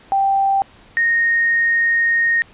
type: tone pair in turn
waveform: sine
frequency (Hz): 784 / 1856.1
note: G5 / A#6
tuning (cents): 0 / -8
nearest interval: octave + minor third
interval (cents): 1492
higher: second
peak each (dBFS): -13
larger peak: neither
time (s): 0.12-0.62 / 0.97-2.42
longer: second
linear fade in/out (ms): 0
effects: pink hiss -47 dBFS RMS until 2.53 s + resampled to 8000 Hz